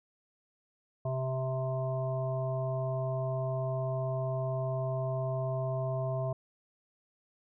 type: harmonic tone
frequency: 130.81 Hz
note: C3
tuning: in tune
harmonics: 1 / 3 / 5 / 7 / 8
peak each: -32 / -42 / -34 / -49 / -45 dBFS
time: 1.05-6.33 s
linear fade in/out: 5 ms
effects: none